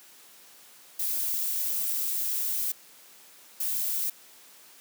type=noise bursts at uneven times; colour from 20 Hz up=violet; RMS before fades=-29 dBFS; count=2; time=0.99-2.72 / 3.6-4.1 s; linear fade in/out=5 ms; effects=white hiss -53 dBFS RMS until 4.8 s + high-pass 200 Hz 12 dB/octave